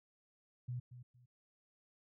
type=tone with echo; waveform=sine; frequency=123.47 Hz; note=B2; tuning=in tune; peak=-38 dBFS; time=0.68-0.8 s; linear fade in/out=10 ms; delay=230 ms; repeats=2; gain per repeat=-12 dB; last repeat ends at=1.26 s; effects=none